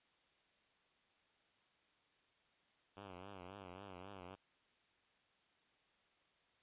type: tone with vibrato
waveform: 5% pulse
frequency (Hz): 94.8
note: F#2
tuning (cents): +43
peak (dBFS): -40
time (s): 2.96-4.36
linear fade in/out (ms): 20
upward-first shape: triangle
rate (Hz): 3.7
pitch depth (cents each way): 140
effects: white hiss -75 dBFS RMS until 6.62 s + resampled to 8000 Hz